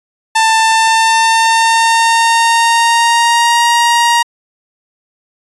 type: tone with pitch glide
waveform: sawtooth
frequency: 890 to 941.8 Hz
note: A5 to A#5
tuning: +20 to +18 cents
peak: -4 dBFS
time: 0.35-4.23 s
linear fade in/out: 10 ms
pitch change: +98 cents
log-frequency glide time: 0.57-3.64 s
effects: resampled to 24000 Hz